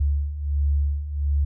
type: beating tone pair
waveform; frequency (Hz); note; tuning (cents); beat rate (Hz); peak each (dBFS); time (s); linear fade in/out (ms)
sine; 70.8 / 72.2; C#2 / D2; +37 / -29; 1.4; -26 / -21; 0-1.45; 10
effects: none